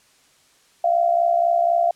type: tone with amplitude modulation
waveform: sine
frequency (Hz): 687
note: F5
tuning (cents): -29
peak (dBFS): -12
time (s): 0.84-1.91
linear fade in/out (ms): 5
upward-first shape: sine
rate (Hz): 64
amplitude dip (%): 70
effects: white hiss -57 dBFS RMS until 1.95 s + low-pass 9000 Hz 12 dB/octave